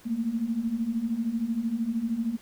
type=beating tone pair; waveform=sine; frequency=220 / 233 Hz; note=A3 / A#3; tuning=0 / -1 cents; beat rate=13 Hz; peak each=-31 / -27 dBFS; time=0.05-2.37 s; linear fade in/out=20 ms; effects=pink hiss -54 dBFS RMS until 2.41 s